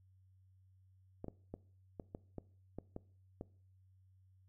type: clicks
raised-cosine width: 2 ms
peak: -30 dBFS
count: 9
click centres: 1.244 / 1.283 / 1.54 / 1.998 / 2.149 / 2.383 / 2.786 / 2.964 / 3.411 s
effects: noise-tail reverb RT60 0.5 s tail -21 dB re dry + added 94 Hz sine -64 dBFS peak until 4.48 s

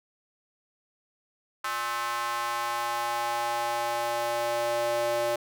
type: tone with high-pass filter sweep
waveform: square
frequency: 118.4 Hz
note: A#2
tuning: 27 cents sharp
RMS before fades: -29 dBFS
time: 1.64-5.36 s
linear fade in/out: 5 ms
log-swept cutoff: 1200 to 540 Hz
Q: 3.1
effects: none

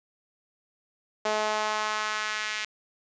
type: tone with high-pass filter sweep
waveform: sawtooth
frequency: 213.9 Hz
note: A3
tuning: 49 cents flat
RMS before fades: -29 dBFS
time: 1.25-2.65 s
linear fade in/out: 5 ms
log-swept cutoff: 590 to 2100 Hz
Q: 1.6
effects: resampled to 16000 Hz + 9-bit

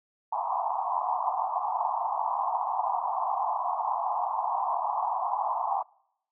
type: band-pass noise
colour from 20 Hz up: pink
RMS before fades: -29 dBFS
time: 0.32-5.83 s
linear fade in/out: 10 ms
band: 700 to 1100 Hz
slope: 96 dB/octave
effects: noise-tail reverb RT60 0.8 s tail -26 dB re dry

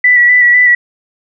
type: tone with vibrato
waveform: sine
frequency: 1962 Hz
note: B6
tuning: 12 cents flat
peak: -4 dBFS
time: 0.04-0.75 s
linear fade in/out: 5 ms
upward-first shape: square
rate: 4 Hz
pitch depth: 21 cents each way
effects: none

